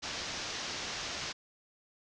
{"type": "low-pass noise", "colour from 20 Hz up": "white", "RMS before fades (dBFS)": -39, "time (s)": [0.02, 1.33], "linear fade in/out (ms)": 20, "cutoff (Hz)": 6300, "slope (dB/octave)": 48, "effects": []}